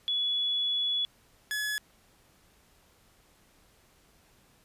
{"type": "tone pair in turn", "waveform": ["sine", "sawtooth"], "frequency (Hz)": [3400, 1700], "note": ["G#7", "G#6"], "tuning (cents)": [40, 40], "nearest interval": "octave", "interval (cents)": 1200, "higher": "first", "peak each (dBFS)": -26, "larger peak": "neither", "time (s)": [[0.08, 1.05], [1.51, 1.78]], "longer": "first", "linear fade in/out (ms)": 0, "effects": ["pink hiss -63 dBFS RMS until 4.64 s", "resampled to 32000 Hz"]}